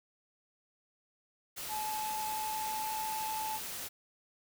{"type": "noise", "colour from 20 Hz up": "white", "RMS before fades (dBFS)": -41, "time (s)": [1.56, 3.89], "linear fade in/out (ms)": 20}
{"type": "tone with pitch glide", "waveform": "triangle", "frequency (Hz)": [860, 872], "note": ["A5", "A5"], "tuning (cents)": [-40, -16], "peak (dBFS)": -33, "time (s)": [1.68, 3.6], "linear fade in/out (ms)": 50, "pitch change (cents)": 24, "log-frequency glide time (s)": [1.79, 3.06]}
{"effects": []}